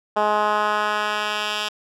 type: tone with band-pass filter sweep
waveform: 10% pulse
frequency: 210.4 Hz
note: G#3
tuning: 23 cents sharp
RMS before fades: -22 dBFS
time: 0.16-1.69 s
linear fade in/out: 10 ms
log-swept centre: 820 to 3300 Hz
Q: 1.3
effects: none